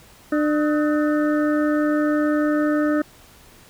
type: harmonic tone with a mistuned harmonic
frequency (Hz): 299.5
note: D4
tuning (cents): +34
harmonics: 1 / 2 / 4 / 5 / 6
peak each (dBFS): -18 / -24 / -30 / -32 / -34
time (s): 0.32-3.02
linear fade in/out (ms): 5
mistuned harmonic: 4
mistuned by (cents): +95
effects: pink hiss -49 dBFS RMS until 3.69 s